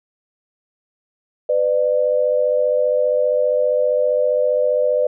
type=tone pair together; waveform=sine; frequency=502.9 / 598 Hz; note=B4 / D5; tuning=+31 / +31 cents; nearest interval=minor third; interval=300 cents; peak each=-17 dBFS; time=1.49-5.07 s; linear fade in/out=5 ms; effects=none